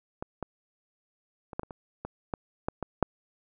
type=clicks; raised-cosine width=1 ms; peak=-20 / -19 / -26 / -16 / -25 / -26 / -21 / -16 / -14 / -18 / -7 dBFS; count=11; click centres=0.225 / 0.427 / 1.532 / 1.595 / 1.633 / 1.708 / 2.05 / 2.338 / 2.685 / 2.827 / 3.027 s; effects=none